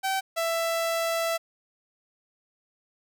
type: tone pair in turn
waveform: sawtooth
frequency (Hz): 770 / 663.7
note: G5 / E5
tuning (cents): -31 / +12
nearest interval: minor third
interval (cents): 257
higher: first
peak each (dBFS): -21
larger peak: neither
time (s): 0.03-0.21 / 0.36-1.38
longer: second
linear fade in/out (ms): 20
effects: none